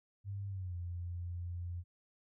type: tone with pitch glide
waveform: sine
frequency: 99.3 to 87.45 Hz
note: G2 to F2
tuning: +23 to +3 cents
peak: -38 dBFS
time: 0.24-1.84 s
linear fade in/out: 50 ms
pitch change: -220 cents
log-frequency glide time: 0.48-0.75 s
effects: none